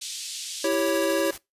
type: band-pass noise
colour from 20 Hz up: pink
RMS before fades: -35 dBFS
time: 0.01-0.68 s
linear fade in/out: 10 ms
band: 3300 to 9300 Hz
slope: 24 dB/octave
type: chord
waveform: square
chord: C# diminished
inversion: first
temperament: equal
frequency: 329.6 / 392 / 554.4 Hz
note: E4 / G4 / C#5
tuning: 0 / 0 / 0 cents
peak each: -27 / -29 / -25 dBFS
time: 0.64-1.31 s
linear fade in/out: 5 ms
type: noise with tremolo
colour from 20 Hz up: white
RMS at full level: -38 dBFS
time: 0.71-1.38 s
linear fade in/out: 5 ms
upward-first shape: square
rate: 13 Hz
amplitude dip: 45%
effects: noise-tail reverb RT60 0.2 s tail -21 dB re dry + resampled to 32000 Hz